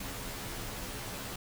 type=noise with comb filter; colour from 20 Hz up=pink; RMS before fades=-40 dBFS; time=0-1.36 s; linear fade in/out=5 ms; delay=13 ms; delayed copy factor=-0.95; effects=none